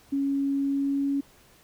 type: tone with pitch glide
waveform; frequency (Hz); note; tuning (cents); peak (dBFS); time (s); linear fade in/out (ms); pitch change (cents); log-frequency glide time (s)
sine; 277.2 to 279; C#4 to C#4; 0 to +11; -23; 0.12-1.21; 10; +11; 0.64-1.1
effects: pink hiss -57 dBFS RMS until 1.63 s